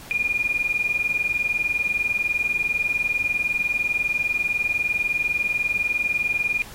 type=tone pair together; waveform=sine; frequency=2416 / 2436 Hz; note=D7 / D#7; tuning=+48 / -37 cents; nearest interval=unison; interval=15 cents; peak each=-24 / -23 dBFS; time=0.11-6.62 s; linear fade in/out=0 ms; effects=pink hiss -42 dBFS RMS until 6.74 s + AAC 48 kbps